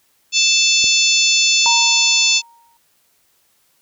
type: harmonic tone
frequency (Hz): 880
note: A5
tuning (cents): 0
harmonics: 3 / 4 / 5 / 6 / 7 / 8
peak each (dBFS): -17 / -18 / -19 / -20 / -20 / -21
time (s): 0.32-2.42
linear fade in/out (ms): 50
type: click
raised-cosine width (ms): 2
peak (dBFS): -19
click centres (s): 0.842
type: tone with exponential decay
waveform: sine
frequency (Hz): 932.3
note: A#5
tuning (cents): 0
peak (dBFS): -15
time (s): 1.66-2.77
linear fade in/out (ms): 0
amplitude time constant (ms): 240
effects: white hiss -60 dBFS RMS until 3.81 s